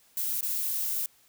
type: noise with dropouts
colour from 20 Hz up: violet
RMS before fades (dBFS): -30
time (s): 0.17-1.06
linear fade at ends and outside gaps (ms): 2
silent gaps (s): 0.409-0.428
effects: white hiss -62 dBFS RMS until 1.28 s